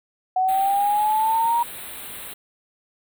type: exponential sweep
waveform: sine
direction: up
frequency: 740 to 950 Hz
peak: -17 dBFS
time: 0.36-1.63 s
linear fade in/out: 5 ms
type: band-stop noise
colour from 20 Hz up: white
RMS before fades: -36 dBFS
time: 0.48-2.34 s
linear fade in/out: 10 ms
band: 4100 to 8100 Hz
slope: 96 dB/octave
effects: none